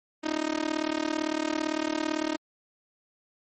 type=tone with amplitude modulation; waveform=sawtooth; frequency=311.1 Hz; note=D#4; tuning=in tune; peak=-19 dBFS; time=0.23-2.37 s; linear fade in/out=20 ms; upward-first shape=sine; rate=37.8 Hz; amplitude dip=95%; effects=low-pass 8000 Hz 12 dB/octave + MP3 32 kbps